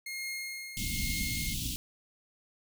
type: tone with tremolo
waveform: sawtooth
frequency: 2142 Hz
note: C7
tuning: 40 cents sharp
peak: -31 dBFS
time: 0.06-1.54 s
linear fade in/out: 5 ms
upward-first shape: triangle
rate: 1.1 Hz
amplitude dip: 60%
type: band-stop noise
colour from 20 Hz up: pink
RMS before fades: -34 dBFS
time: 0.77-1.76 s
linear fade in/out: 0 ms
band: 280 to 2800 Hz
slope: 48 dB/octave
effects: none